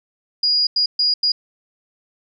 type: tone bursts at uneven times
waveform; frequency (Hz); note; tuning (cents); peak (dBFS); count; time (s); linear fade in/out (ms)
sine; 4879; D#8; -35; -14; 4; 0.43-0.67 / 0.76-0.86 / 0.99-1.14 / 1.23-1.32; 5
effects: none